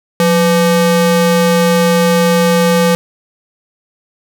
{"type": "ring-modulated tone", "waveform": "square", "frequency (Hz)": 340.7, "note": "F4", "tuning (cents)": -43, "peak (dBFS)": -6, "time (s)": [0.2, 2.95], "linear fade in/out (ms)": 0, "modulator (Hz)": 161, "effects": []}